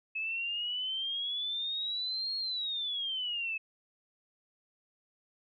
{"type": "exponential two-way sweep", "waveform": "sine", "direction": "up then down", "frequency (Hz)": [2584, 4304, 2584], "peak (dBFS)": -32, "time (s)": [0.15, 3.58], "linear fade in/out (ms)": 10, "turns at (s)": 2.36, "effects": []}